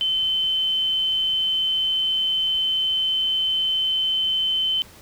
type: tone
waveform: sine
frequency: 3067 Hz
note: G7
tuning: 38 cents flat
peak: -19 dBFS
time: 0.01-4.82 s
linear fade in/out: 0 ms
effects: pink hiss -47 dBFS RMS until 5.01 s